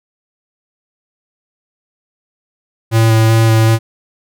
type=tone with vibrato; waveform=square; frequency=112.2 Hz; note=A2; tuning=34 cents sharp; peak=-8 dBFS; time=2.91-3.79 s; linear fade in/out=50 ms; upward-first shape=square; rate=2.6 Hz; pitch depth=10 cents each way; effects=none